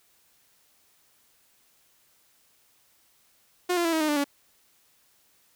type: tone with pitch steps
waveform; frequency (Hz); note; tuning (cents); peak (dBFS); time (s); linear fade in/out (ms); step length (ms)
sawtooth; 358.4 / 344.8 / 331.7 / 319.1 / 307 / 295.3 / 284.1; F4 / F4 / E4 / D#4 / D#4 / D4 / C#4; +45 / -22 / +11 / +44 / -23 / +10 / +43; -19; 3.69-4.243; 10; 79
effects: white hiss -64 dBFS RMS until 5.55 s